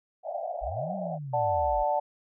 pink band-pass noise, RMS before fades -34 dBFS, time 0.23-1.19 s, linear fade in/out 50 ms, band 590 to 760 Hz, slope 96 dB/octave
sine linear two-way sweep, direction up then down, 38.89 to 196 to 38.89 Hz, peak -34 dBFS, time 0.61-1.84 s, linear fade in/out 20 ms, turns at 0.94 s
sine chord, D major, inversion none, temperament equal, 587.3 / 740 / 880 Hz, D5 / F#5 / A5, 0 / 0 / 0 cents, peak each -28 dBFS, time 1.33-2 s, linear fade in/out 10 ms
effects none

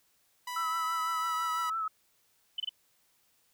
sawtooth tone with pitch glide, 987.8 to 979.3 Hz, B5 to B5, 0 to -15 cents, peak -32 dBFS, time 0.47-1.7 s, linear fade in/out 5 ms, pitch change -15 cents, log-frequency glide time 1.15-1.33 s
sine tone with vibrato, 1307 Hz, E6, 15 cents flat, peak -30 dBFS, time 0.56-1.88 s, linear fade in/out 5 ms, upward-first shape triangle, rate 6 Hz, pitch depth 49 cents each way
sine tone bursts, 3028 Hz, F#7, 39 cents sharp, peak -30 dBFS, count 3, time 2.58-2.693 s, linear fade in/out 5 ms, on 21 ms, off 25 ms
effects white hiss -70 dBFS RMS until 3.53 s

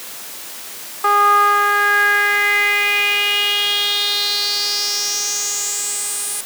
sawtooth tone with band-pass filter sweep, 409.6 Hz, G#4, 24 cents flat, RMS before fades -17 dBFS, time 1.04-6.41 s, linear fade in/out 5 ms, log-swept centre 1100 to 9700 Hz, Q 5.5, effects white hiss -32 dBFS RMS until 6.45 s + high-pass 200 Hz 12 dB/octave

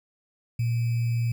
sine tone with sample-and-hold, 117.5 Hz, A#2, 14 cents sharp, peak -22 dBFS, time 0.59-1.32 s, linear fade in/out 5 ms, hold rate 2450 Hz, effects none

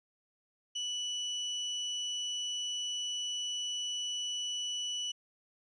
35% pulse tone, 2960 Hz, F#7, in tune, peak -32 dBFS, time 0.75-5.12 s, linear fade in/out 10 ms, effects resampled to 24000 Hz

